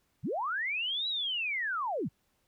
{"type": "linear two-way sweep", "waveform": "sine", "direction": "up then down", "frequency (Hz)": [87.9, 3951, 87.9], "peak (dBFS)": -30, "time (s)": [0.23, 2.09], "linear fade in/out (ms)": 20, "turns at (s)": 1.08, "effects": ["pink hiss -74 dBFS RMS until 2.47 s"]}